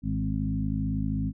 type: harmonic tone with a mistuned harmonic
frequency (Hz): 52.7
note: G#1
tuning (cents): +26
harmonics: 1 / 2 / 3 / 4 / 5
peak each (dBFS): -32 / -32 / -32 / -32 / -32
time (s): 0.02-1.33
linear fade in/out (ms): 50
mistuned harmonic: 4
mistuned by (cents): -24
effects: none